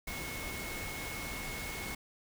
sine tone in noise, 2183 Hz, C#7, 27 cents flat, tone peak -43 dBFS, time 0.07-1.95 s, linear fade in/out 5 ms, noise pink, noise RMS -41 dBFS, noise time 0.07-1.95 s, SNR -5 dB, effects none

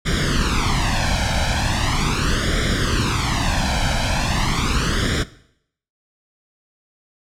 pink noise with flanger, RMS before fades -19 dBFS, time 0.05-5.24 s, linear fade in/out 20 ms, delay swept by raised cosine 0.56 to 1.29 ms, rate 0.39 Hz, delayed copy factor +0.85, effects noise-tail reverb RT60 0.7 s tail -18 dB re dry + low-pass 6000 Hz 12 dB/octave

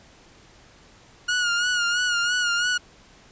sawtooth tone with vibrato, 1437 Hz, F6, 49 cents sharp, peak -17 dBFS, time 1.28-2.78 s, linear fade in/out 10 ms, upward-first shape sine, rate 3 Hz, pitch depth 49 cents each way, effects pink hiss -52 dBFS RMS until 3.31 s + resampled to 16000 Hz

